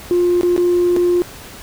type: tone with dropouts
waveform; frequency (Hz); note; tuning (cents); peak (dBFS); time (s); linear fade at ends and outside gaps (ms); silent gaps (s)
sine; 352.8; F4; +18; -10; 0.11-1.22; 0; 0.411-0.432 / 0.564-0.578 / 0.964-0.969
effects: tanh soft clip ceiling -8 dBFS + pink hiss -36 dBFS RMS until 1.62 s

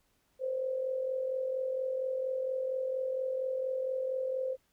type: tone with amplitude modulation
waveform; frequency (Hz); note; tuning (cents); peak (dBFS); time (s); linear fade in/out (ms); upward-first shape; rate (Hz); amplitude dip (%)
sine; 520; C5; -11; -28; 0.39-4.57; 50; sine; 44.3; 55
effects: pink hiss -73 dBFS RMS until 4.72 s

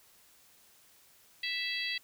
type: harmonic tone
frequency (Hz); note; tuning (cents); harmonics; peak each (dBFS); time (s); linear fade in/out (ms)
659.3; E5; 0; 3 / 4 / 5 / 6 / 7; -37 / -38 / -39 / -40 / -40; 1.43-1.98; 5
effects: white hiss -62 dBFS RMS until 2.03 s

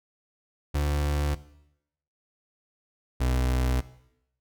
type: tone pair in turn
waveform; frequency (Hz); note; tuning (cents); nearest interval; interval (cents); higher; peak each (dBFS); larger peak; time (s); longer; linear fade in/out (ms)
35% pulse; 73 / 62.94; D2 / B1; -10 / +33; minor third; 257; first; -22 / -21; second; 0.74-1.35 / 3.2-3.81; neither; 10
effects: noise-tail reverb RT60 0.8 s tail -17 dB re dry

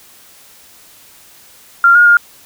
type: tone with pitch steps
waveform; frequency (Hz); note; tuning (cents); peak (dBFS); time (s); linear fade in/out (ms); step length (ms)
sine; 1387 / 1430 / 1414; F6 / F6 / F6; -12 / +41 / +21; -4; 1.84-2.17; 2; 110
effects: white hiss -43 dBFS RMS until 2.45 s

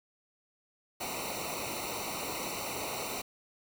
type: noise with comb filter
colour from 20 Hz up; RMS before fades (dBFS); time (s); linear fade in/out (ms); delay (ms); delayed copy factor
pink; -37; 1-3.22; 10; 0.6; -0.95
effects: none

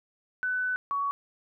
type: tone pair in turn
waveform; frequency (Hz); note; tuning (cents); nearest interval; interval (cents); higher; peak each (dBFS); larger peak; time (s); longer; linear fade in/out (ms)
sine; 1500 / 1123.7; F#6 / C#6; +23 / +23; perfect fourth; 500; first; -26; neither; 0.43-0.76 / 0.91-1.11; first; 0
effects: none

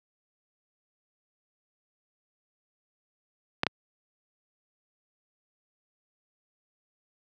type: clicks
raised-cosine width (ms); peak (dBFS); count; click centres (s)
0.3; -7; 2; 3.634 / 3.667
effects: high-pass 100 Hz 12 dB/octave

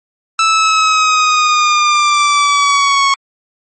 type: linear sweep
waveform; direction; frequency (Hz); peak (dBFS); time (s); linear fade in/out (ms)
sawtooth; down; 1318.5 to 1100; -5; 0.39-3.14; 2
effects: MP3 32 kbps

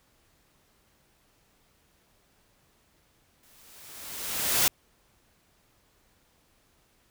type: noise with exponential growth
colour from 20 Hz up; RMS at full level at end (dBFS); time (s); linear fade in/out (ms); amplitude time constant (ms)
white; -21; 3.43-4.68; 2; 270
effects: pink hiss -66 dBFS RMS until 7.1 s

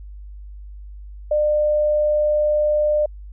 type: tone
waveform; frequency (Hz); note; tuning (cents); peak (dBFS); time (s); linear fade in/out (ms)
sine; 600; D5; +37; -15; 1.31-3.06; 5
effects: added 50 Hz sine -34 dBFS peak until 3.32 s

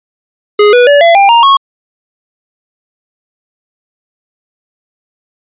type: tone with pitch steps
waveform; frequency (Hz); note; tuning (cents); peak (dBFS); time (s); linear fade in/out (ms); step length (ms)
square; 416.3 / 489.4 / 575.3 / 676.3 / 795 / 934.6 / 1098.6; G#4 / B4 / D5 / E5 / G5 / A#5 / C#6; +4 / -16 / -36 / +44 / +24 / +4 / -16; -3; 0.59-1.57; 5; 140
effects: resampled to 8000 Hz

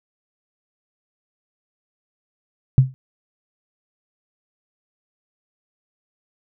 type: tone with exponential decay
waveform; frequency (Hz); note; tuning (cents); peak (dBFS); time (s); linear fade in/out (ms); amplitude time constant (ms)
sine; 130.81; C3; 0; -4; 2.78-2.94; 0; 34
effects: none

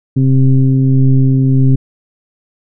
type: tone with frequency modulation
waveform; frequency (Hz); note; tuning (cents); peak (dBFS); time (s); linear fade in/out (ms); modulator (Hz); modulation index
sine; 132.8; C3; +26; -6; 0.16-1.76; 10; 132; 0.9
effects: none

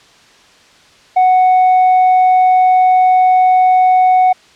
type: tone with tanh clipping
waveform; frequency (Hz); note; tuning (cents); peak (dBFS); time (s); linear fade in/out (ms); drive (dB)
sine; 740; F#5; 0; -7; 1.16-4.33; 10; 2
effects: white hiss -45 dBFS RMS until 4.55 s + low-pass 5000 Hz 12 dB/octave

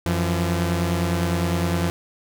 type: tone pair together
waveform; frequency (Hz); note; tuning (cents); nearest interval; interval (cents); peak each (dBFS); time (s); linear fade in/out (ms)
sawtooth; 90 / 170.19; F#2 / F3; -47 / -44; major seventh; 1103; -19; 0.06-1.9; 0
effects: none

